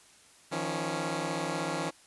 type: tone cluster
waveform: 10% pulse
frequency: 157.1 / 173.3 / 277.6 Hz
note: D#3 / F3 / C#4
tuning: +17 / -13 / +3 cents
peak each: -27 dBFS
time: 0.51-1.91 s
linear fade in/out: 20 ms
effects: white hiss -58 dBFS RMS until 2.06 s + resampled to 24000 Hz